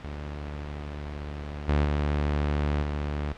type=tone with level steps; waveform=sawtooth; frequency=73.42 Hz; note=D2; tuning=in tune; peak=-30 / -17 / -20 / -24 dBFS; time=0.04-3.33 s; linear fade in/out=5 ms; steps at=1.68 / 1.84 / 2.82 s; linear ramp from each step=10 ms; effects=pink hiss -46 dBFS RMS until 3.37 s + low-pass 3000 Hz 12 dB/octave